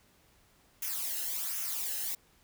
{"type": "noise with flanger", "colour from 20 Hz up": "blue", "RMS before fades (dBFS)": -35, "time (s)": [0.82, 2.15], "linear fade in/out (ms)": 5, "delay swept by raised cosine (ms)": [0.23, 0.88], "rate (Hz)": 1.3, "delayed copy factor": -0.65, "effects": ["pink hiss -65 dBFS RMS until 2.43 s"]}